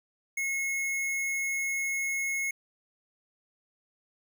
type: tone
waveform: square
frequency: 2174 Hz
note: C#7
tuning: 34 cents flat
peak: -29 dBFS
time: 0.37-2.51 s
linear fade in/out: 5 ms
effects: none